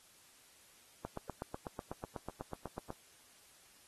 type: click train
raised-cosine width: 1 ms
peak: -27 dBFS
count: 16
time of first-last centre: 1.05-2.904 s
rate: 8.09 Hz
effects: white hiss -63 dBFS RMS until 3.87 s + AAC 32 kbps